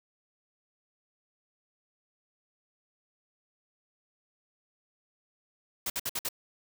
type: noise bursts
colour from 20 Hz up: white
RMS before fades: -32 dBFS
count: 5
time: 5.86-6.288 s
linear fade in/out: 5 ms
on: 40 ms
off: 57 ms
effects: none